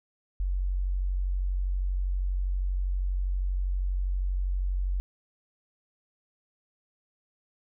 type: tone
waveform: sine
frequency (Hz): 46.25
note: F#1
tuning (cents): 0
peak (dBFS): -25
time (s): 0.4-5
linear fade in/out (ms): 0
effects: none